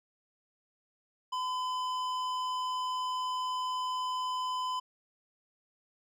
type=tone with hard clipping; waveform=triangle; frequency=1012 Hz; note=B5; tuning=42 cents sharp; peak=-33 dBFS; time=1.32-4.8 s; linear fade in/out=10 ms; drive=15 dB; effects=none